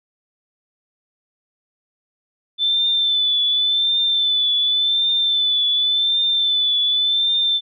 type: tone with vibrato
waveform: sine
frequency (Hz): 3520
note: A7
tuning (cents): 0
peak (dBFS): -15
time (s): 2.58-7.61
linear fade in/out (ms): 50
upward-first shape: triangle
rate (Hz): 0.89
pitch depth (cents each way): 45
effects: none